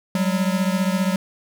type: beating tone pair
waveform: square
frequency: 185 / 200 Hz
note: F#3 / G3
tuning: 0 / +35 cents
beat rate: 15 Hz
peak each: -21 / -24 dBFS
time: 0.15-1.16 s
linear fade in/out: 2 ms
effects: none